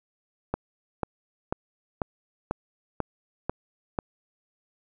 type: click train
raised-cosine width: 1 ms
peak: -12 dBFS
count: 8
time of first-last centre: 0.54-3.988 s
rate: 2.03 Hz
effects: none